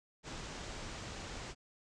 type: low-pass noise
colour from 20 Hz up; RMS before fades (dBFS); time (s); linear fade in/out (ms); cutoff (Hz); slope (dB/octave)
pink; -45; 0.23-1.55; 50; 7800; 48
effects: none

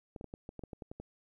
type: clicks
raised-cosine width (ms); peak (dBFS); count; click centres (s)
2; -30; 11; 0.162 / 0.211 / 0.243 / 0.339 / 0.491 / 0.593 / 0.637 / 0.732 / 0.822 / 0.915 / 1
effects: 12-bit

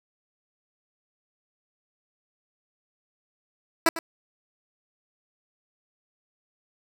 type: tone with echo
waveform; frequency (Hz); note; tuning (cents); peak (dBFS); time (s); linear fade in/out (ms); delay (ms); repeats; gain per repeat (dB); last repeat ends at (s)
10% pulse; 329.6; E4; 0; -8; 3.86-3.89; 2; 100; 1; -14; 3.99
effects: 8-bit

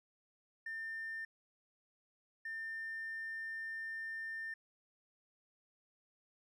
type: tone bursts at uneven times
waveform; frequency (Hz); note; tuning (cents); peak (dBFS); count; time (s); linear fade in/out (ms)
triangle; 1800; A6; +39; -37; 2; 0.66-1.25 / 2.45-4.54; 5
effects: tanh soft clip ceiling -37 dBFS

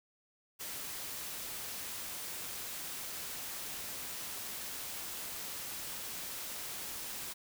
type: noise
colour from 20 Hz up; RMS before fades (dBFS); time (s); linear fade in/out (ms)
white; -42; 0.59-7.34; 20
effects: none

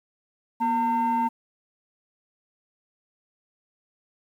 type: tone pair together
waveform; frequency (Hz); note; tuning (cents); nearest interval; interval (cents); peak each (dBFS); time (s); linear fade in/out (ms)
sine; 240.6 / 908.4; B3 / A#5; -45 / -45; octave + major seventh; 2300; -25 / -20; 0.6-1.29; 20
effects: tanh soft clip ceiling -18 dBFS + 9-bit

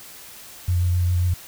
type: tone with vibrato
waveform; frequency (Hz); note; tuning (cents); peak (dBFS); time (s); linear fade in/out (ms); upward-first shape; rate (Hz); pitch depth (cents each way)
sine; 88.7; F2; +27; -17; 0.68-1.34; 5; sine; 7.5; 22
effects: white hiss -42 dBFS RMS until 1.47 s

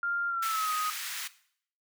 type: tone with pitch glide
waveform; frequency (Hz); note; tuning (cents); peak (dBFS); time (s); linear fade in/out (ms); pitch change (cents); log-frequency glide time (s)
sine; 1396.9 to 1251.7; F6 to D#6; 0 to +10; -28; 0.03-0.9; 2; -190; 0.28-0.71
type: high-pass noise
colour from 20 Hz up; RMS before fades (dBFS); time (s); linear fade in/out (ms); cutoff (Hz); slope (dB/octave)
pink; -37; 0.42-1.28; 10; 1400; 24
effects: noise-tail reverb RT60 0.6 s tail -17 dB re dry

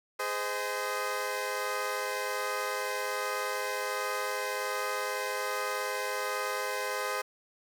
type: chord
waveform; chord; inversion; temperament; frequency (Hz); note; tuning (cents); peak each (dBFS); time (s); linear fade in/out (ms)
15% pulse; Ab major; none; equal with one note detuned; 415.3 / 513.7 / 622.3; Ab4 / C5 / Eb5; 0 / -32 / 0; -30 / -27 / -32; 0.19-7.22; 10
effects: none

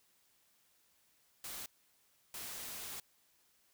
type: noise bursts at uneven times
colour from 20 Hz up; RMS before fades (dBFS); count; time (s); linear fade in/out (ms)
white; -45; 2; 1.44-1.66 / 2.34-3; 2
effects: white hiss -72 dBFS RMS until 3.73 s

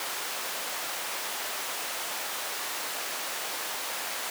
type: high-pass noise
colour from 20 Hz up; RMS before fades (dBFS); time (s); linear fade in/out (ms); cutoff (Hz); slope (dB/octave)
pink; -34; 0-4.3; 2; 660; 12
effects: none

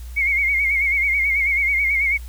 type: tone with vibrato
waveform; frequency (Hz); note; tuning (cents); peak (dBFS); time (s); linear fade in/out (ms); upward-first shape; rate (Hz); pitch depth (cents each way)
sine; 2186; C#7; -25; -16; 0.16-2.18; 20; sine; 9.2; 70
effects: added 60 Hz sine -31 dBFS peak until 2.28 s + white hiss -48 dBFS RMS until 2.28 s

